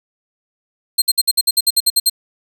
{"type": "tone bursts", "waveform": "20% pulse", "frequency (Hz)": 4186, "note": "C8", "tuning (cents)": 0, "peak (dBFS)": -4, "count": 12, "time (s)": [0.98, 2.098], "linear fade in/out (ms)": 10, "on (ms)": 40, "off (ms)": 58, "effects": []}